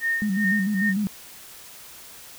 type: tone with tremolo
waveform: sine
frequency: 1835 Hz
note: A#6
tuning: 28 cents flat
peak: -20 dBFS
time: 0-0.94 s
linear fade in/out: 50 ms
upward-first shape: sine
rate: 2.5 Hz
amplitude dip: 95%
type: tone with vibrato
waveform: sine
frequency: 200.3 Hz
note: G3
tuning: 38 cents sharp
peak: -21 dBFS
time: 0.22-1.07 s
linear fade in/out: 0 ms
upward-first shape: square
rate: 6.7 Hz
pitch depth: 84 cents each way
effects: white hiss -44 dBFS RMS until 2.38 s